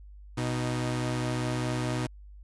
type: tone pair together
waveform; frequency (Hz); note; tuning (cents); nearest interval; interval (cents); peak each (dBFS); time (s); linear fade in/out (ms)
sawtooth; 123.46 / 311.1; B2 / D#4; 0 / 0; octave + major third; 1600; -25 / -30; 0.37-2.07; 10
effects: added 50 Hz sine -45 dBFS peak until 2.43 s + resampled to 24000 Hz